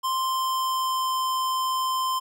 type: tone with pitch glide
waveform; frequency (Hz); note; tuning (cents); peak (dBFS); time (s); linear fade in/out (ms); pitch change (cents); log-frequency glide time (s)
square; 1046.5 to 1038.7; C6 to C6; 0 to -13; -24; 0.03-2.2; 20; -13; 0.15-1.16
effects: none